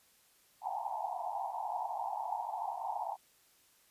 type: band-pass noise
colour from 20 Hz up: white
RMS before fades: -38 dBFS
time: 0.61-3.17 s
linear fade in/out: 50 ms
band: 700 to 940 Hz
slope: 96 dB/octave
effects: white hiss -67 dBFS RMS until 3.9 s + resampled to 32000 Hz